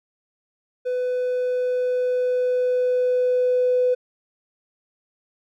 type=tone with level ramp; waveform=triangle; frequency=500 Hz; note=B4; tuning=21 cents sharp; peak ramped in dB=-19 to -12 dBFS; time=0.85-3.95 s; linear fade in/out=20 ms; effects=tanh soft clip ceiling -14 dBFS